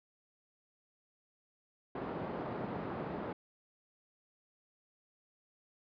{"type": "band-pass noise", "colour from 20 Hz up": "pink", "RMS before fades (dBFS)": -40, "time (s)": [1.95, 3.33], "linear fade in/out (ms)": 5, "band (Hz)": [170, 960], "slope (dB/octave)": 12, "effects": ["resampled to 11025 Hz"]}